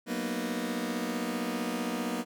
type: chord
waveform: sawtooth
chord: B major seventh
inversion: second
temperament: just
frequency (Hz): 185.21 / 231.5 / 246.9 / 308.7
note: F#3 / A#3 / B3 / D#4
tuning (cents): +2 / -12 / 0 / -14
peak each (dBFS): -35 / -31 / -31 / -34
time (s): 0.06-2.25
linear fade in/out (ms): 50
effects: none